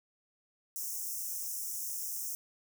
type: high-pass noise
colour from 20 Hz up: white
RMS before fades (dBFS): -38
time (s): 0.76-2.35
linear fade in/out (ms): 0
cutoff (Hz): 5400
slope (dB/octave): 96
effects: none